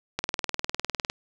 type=click train; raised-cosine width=0.2 ms; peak=-9 dBFS; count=19; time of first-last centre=0.19-1.099 s; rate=19.8 Hz; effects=none